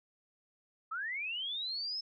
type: linear sweep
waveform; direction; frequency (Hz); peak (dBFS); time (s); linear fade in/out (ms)
sine; up; 1244.5 to 5274; -35; 0.91-2.01; 10
effects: none